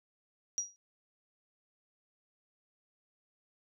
sine tone with exponential decay, 5750 Hz, F8, 50 cents sharp, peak -27 dBFS, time 0.58-0.76 s, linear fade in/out 0 ms, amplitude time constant 38 ms, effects none

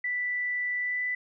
sine tone with pitch glide, 1975.5 to 1989.2 Hz, B6 to B6, 0 to +12 cents, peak -27 dBFS, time 0.04-1.15 s, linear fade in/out 5 ms, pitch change +12 cents, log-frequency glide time 0.79-1.02 s, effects none

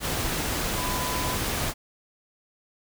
sine tone in noise, 1002 Hz, B5, 25 cents sharp, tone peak -32 dBFS, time 0.75-1.38 s, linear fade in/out 50 ms, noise pink, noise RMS -28 dBFS, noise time 0-1.74 s, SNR -7 dB, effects none

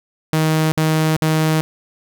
sawtooth tone bursts, 157.4 Hz, D#3, 20 cents sharp, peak -10 dBFS, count 3, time 0.33-1.61 s, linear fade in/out 0 ms, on 390 ms, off 55 ms, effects none

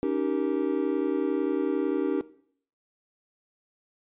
triangle chord, Eb dominant seventh, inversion third, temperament just, 280 / 311.1 / 388.9 / 466.7 Hz, Db4 / Eb4 / G4 / Bb4, +18 / 0 / -14 / +2 cents, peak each -27 / -28 / -27 / -30 dBFS, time 0.03-2.21 s, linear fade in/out 0 ms, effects noise-tail reverb RT60 0.6 s tail -18 dB re dry + resampled to 8000 Hz

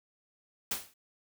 white noise with exponential decay, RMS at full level -29 dBFS, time 0.71-0.94 s, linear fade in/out 5 ms, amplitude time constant 49 ms, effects none

